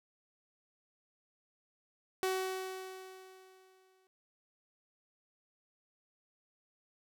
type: tone with exponential decay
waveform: sawtooth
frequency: 376.2 Hz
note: F#4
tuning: 29 cents sharp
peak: -26 dBFS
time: 2.23-4.07 s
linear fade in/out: 0 ms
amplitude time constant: 400 ms
effects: none